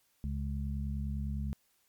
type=harmonic tone; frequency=69.9 Hz; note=C#2; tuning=15 cents sharp; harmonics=1 / 2 / 3; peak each=-34 / -39 / -40 dBFS; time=0.24-1.53 s; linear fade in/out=0 ms; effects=white hiss -72 dBFS RMS until 1.88 s + MP3 96 kbps